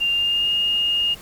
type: tone with pitch glide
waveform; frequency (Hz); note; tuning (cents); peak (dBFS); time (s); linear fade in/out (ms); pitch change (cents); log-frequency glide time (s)
sine; 2794 to 2840; F7 to F7; 0 to +28; -17; 0-1.15; 20; +28; 0.1-0.51
effects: pink hiss -42 dBFS RMS until 1.21 s + MP3 96 kbps